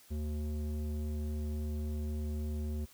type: tone with low-pass filter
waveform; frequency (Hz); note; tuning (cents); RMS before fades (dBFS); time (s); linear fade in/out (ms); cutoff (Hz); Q
square; 75.3; D2; +44; -36; 0.1-2.86; 20; 340; 1.1
effects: white hiss -60 dBFS RMS until 2.93 s